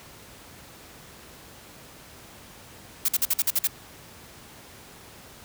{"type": "noise bursts", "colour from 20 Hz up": "blue", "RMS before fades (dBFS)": -22, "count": 8, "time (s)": [3.05, 3.673], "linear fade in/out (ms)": 5, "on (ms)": 35, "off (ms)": 49, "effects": ["pink hiss -47 dBFS RMS until 5.44 s", "high-pass 60 Hz 12 dB/octave"]}